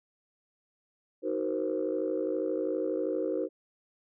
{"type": "chord", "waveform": "sine", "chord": "C half-diminished seventh", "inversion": "first", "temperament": "just", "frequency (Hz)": [314, 376.7, 470.9, 523.3], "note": ["Eb4", "Gb4", "Bb4", "C5"], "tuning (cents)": [16, 31, 18, 0], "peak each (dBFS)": -33, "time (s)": [1.22, 3.49], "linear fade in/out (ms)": 50, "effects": ["tanh soft clip ceiling -20 dBFS"]}